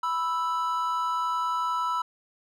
triangle tone pair together, 987.8 / 1318.6 Hz, B5 / E6, 0 / 0 cents, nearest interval perfect fourth, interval 500 cents, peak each -26 dBFS, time 0.03-2.02 s, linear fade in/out 5 ms, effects none

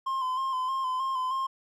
triangle tone with vibrato, 1043 Hz, C6, 6 cents flat, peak -25 dBFS, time 0.06-1.47 s, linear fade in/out 10 ms, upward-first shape square, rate 3.2 Hz, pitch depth 34 cents each way, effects none

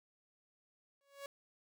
sawtooth tone with exponential growth, 559 Hz, C#5, 14 cents sharp, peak -38 dBFS, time 1.01-1.26 s, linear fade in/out 1 ms, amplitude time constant 54 ms, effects none

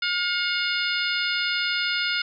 harmonic tone with a mistuned harmonic, 713 Hz, F5, 36 cents sharp, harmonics 2 / 3 / 4 / 5 / 6 / 7, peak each -27 / -29 / -30 / -31 / -32 / -32 dBFS, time 0.02-2.22 s, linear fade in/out 5 ms, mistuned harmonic 3, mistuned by +24 cents, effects none

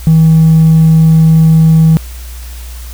sine tone with hard clipping, 160.6 Hz, E3, 45 cents flat, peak -3 dBFS, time 0.07-1.97 s, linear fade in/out 0 ms, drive 1 dB, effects added 60 Hz sine -23 dBFS peak until 2.93 s + white hiss -34 dBFS RMS until 2.93 s

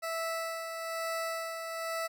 20% pulse tone with tremolo, 657 Hz, E5, 6 cents flat, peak -27 dBFS, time 0.02-2.08 s, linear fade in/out 20 ms, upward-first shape sine, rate 1.1 Hz, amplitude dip 45%, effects none

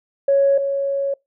sine tone pair in turn, 554.4 / 554.4 Hz, C#5 / C#5, 0 / 0 cents, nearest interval unison, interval 0 cents, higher neither, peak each -11 / -18 dBFS, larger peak first, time 0.28-0.58 / 0.58-1.14 s, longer second, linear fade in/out 5 ms, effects noise-tail reverb RT60 0.2 s tail -25 dB re dry + tanh soft clip ceiling -7 dBFS

